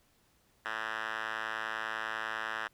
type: tone with band-pass filter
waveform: 5% pulse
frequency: 110 Hz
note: A2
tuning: in tune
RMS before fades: -37 dBFS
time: 0.65-2.68 s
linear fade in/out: 10 ms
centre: 1800 Hz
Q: 3.5
effects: pink hiss -69 dBFS RMS until 2.73 s